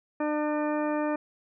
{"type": "harmonic tone", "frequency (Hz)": 300.3, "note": "D4", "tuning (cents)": 39, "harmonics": [1, 2, 3, 4, 5, 6, 8], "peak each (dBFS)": [-28, -30, -35, -38, -43, -41, -46], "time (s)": [0.2, 1.16], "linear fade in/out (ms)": 5, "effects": []}